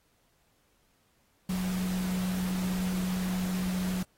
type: tone in noise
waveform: sine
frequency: 184.2 Hz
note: F#3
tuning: 7 cents flat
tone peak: -28 dBFS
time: 1.49-4.03 s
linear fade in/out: 5 ms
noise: pink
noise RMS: -40 dBFS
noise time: 1.49-4.03 s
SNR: +9 dB
effects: pink hiss -70 dBFS RMS until 4.17 s + AAC 48 kbps